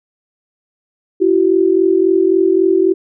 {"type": "tone pair together", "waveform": "sine", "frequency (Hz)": [336.3, 380], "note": ["E4", "F#4"], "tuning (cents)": [35, 46], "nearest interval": "major second", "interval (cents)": 211, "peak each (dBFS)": [-13, -11], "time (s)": [1.2, 2.94], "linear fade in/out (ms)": 20, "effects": []}